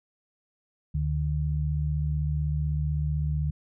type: tone pair together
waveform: sine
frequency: 74.14 / 150 Hz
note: D2 / D3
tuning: +17 / +37 cents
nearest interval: octave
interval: 1220 cents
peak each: -27 dBFS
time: 0.94-3.51 s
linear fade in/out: 10 ms
effects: none